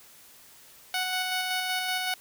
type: tone with tremolo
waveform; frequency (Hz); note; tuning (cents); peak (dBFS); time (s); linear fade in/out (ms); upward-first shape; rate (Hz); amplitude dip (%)
10% pulse; 740; F#5; 0; -18; 0.94-2.14; 2; square; 5.3; 25
effects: white hiss -53 dBFS RMS until 2.2 s